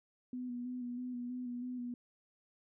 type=tone with vibrato; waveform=sine; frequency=246.9 Hz; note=B3; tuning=in tune; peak=-38 dBFS; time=0.33-1.94 s; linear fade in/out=2 ms; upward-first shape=square; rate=3.1 Hz; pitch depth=25 cents each way; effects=none